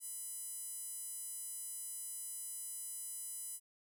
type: tone with high-pass filter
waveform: sawtooth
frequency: 1000 Hz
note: B5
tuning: 21 cents sharp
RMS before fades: -45 dBFS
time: 0-3.6 s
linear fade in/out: 50 ms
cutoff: 9700 Hz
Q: 3.6
effects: none